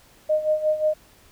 sine tone with tremolo, 616 Hz, D#5, 17 cents flat, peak -16 dBFS, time 0.29-0.94 s, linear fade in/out 10 ms, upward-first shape sine, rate 5.6 Hz, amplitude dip 75%, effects pink hiss -54 dBFS RMS until 1.31 s

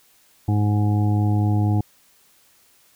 harmonic tone, 104.2 Hz, G#2, 6 cents sharp, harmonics 1 / 2 / 3 / 4 / 5 / 7 / 8, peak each -17 / -26 / -26 / -40 / -42 / -33 / -35 dBFS, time 0.48-1.81 s, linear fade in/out 5 ms, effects white hiss -57 dBFS RMS until 2.95 s

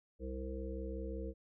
harmonic tone with a mistuned harmonic, 65.41 Hz, C2, in tune, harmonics 1 / 3 / 5 / 7 / 8, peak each -41 / -48 / -47 / -46 / -49 dBFS, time 0.19-1.34 s, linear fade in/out 50 ms, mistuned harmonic 1, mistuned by -16 cents, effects none

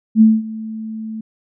sine tone with ADSR envelope, 220 Hz, A3, in tune, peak -4 dBFS, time 0.15-1.21 s, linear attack 61 ms, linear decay 210 ms, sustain -20 dB, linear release 6 ms, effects none

